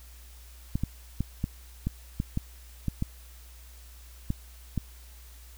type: clicks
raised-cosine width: 5 ms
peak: -15 dBFS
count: 11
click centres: 0.755 / 0.836 / 1.206 / 1.441 / 1.87 / 2.201 / 2.374 / 2.883 / 3.024 / 4.304 / 4.777 s
effects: added 60 Hz sine -47 dBFS peak until 5.57 s + white hiss -55 dBFS RMS until 5.57 s